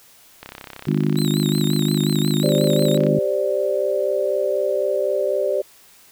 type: click train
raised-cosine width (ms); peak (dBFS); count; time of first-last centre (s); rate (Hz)
0.3; -18; 88; 0.43-3.066; 33
type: harmonic tone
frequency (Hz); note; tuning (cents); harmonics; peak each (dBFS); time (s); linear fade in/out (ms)
50.9; G#1; -34; 3 / 4 / 5 / 6 / 7; -20 / -22 / -24 / -26 / -27; 0.87-3.19; 5
type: tone with vibrato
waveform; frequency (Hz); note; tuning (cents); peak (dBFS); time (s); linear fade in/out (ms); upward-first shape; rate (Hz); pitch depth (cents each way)
sawtooth; 3885; B7; -29; -25; 1.17-2.97; 2; sine; 5.6; 99
type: chord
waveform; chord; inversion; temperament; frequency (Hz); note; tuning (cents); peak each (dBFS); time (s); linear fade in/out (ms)
sine; G suspended fourth; none; equal; 392 / 523.3 / 587.3; G4 / C5 / D5; 0 / 0 / 0; -23 / -23 / -21; 2.43-5.62; 10
effects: white hiss -50 dBFS RMS until 6.11 s